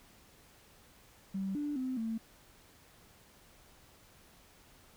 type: tone with pitch steps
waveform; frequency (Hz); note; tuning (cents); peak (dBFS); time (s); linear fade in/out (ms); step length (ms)
triangle; 193.2 / 293.2 / 258.2 / 224.6; G3 / D4 / C4 / A3; -25 / -3 / -23 / +36; -29; 1.34-2.18; 10; 210
effects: tanh soft clip ceiling -31 dBFS + pink hiss -61 dBFS RMS until 4.96 s